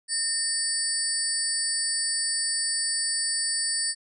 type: tone cluster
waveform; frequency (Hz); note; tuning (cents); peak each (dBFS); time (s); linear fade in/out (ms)
sine; 1820 / 4600 / 5240 / 7950 / 9150; A#6 / D8 / E8 / B8 / D9; -42 / -37 / -11 / +10 / -46; -35 / -28 / -36 / -35 / -28; 0.08-3.95; 50
effects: none